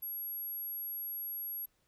sine tone, 11500 Hz, F9, 50 cents sharp, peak -37 dBFS, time 0.02-1.66 s, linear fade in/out 10 ms, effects pink hiss -75 dBFS RMS until 1.87 s

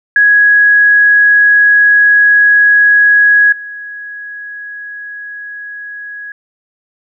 sine tone with level steps, 1666 Hz, G#6, 5 cents sharp, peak -4 / -23 dBFS, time 0.16-6.32 s, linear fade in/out 2 ms, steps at 3.52 s, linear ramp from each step 5 ms, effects none

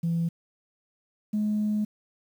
sine tone pair in turn, 167.7 / 211.3 Hz, E3 / G#3, +30 / +30 cents, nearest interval major third, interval 400 cents, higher second, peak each -22 dBFS, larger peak neither, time 0.03-0.29 / 1.33-1.85 s, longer second, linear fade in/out 10 ms, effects tanh soft clip ceiling -20 dBFS + 9-bit

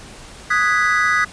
triangle chord, G# minor seventh, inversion second, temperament equal, 1244.5 / 1480 / 1661.2 / 1975.5 Hz, D#6 / F#6 / G#6 / B6, 0 / 0 / 0 / 0 cents, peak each -17 / -20 / -19 / -17 dBFS, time 0.5-1.25 s, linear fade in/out 10 ms, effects pink hiss -39 dBFS RMS until 1.32 s + resampled to 22050 Hz

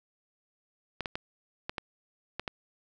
clicks, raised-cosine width 0.3 ms, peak -17 dBFS, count 7, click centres 1.007 / 1.058 / 1.155 / 1.695 / 1.782 / 2.396 / 2.478 s, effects none

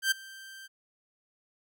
sawtooth tone with ADSR envelope, 1568 Hz, G6, in tune, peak -18 dBFS, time 0.02-0.68 s, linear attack 93 ms, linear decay 12 ms, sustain -23 dB, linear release 25 ms, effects none

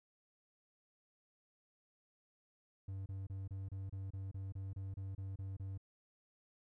triangle tone bursts, 96.6 Hz, G2, 25 cents flat, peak -39 dBFS, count 14, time 2.88-5.777 s, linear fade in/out 5 ms, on 180 ms, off 29 ms, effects none

